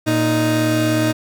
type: tone pair together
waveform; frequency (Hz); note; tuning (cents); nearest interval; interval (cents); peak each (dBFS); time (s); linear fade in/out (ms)
30% pulse; 116.54 / 311.1; A#2 / D#4; 0 / 0; octave + perfect fourth; 1700; -17 / -14; 0.06-1.13; 20
effects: none